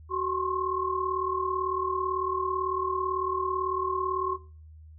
sine tone cluster, 375.3 / 1050 / 1088 Hz, F#4 / C6 / C#6, +25 / +6 / -33 cents, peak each -31 dBFS, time 0.09-4.38 s, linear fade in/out 50 ms, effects noise-tail reverb RT60 0.4 s tail -18 dB re dry + added 78 Hz sine -46 dBFS peak until 4.98 s

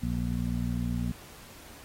harmonic tone, 59.5 Hz, A#1, 36 cents sharp, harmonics 1 / 2 / 3 / 4, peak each -33 / -33 / -33 / -33 dBFS, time 0.02-1.12 s, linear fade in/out 10 ms, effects pink hiss -50 dBFS RMS until 1.84 s + AAC 48 kbps

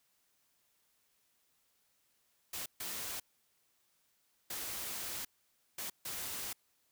white noise bursts at uneven times, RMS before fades -41 dBFS, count 5, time 2.53-2.66 / 2.8-3.2 / 4.5-5.25 / 5.78-5.9 / 6.05-6.53 s, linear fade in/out 5 ms, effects white hiss -75 dBFS RMS until 6.91 s

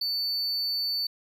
triangle tone, 4500 Hz, C#8, 25 cents sharp, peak -25 dBFS, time 0.01-1.07 s, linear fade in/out 5 ms, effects none

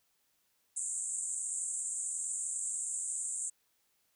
pink band-pass noise, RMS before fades -37 dBFS, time 0.76-3.5 s, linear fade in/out 10 ms, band 7200 to 9000 Hz, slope 96 dB/octave, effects white hiss -75 dBFS RMS until 4.15 s

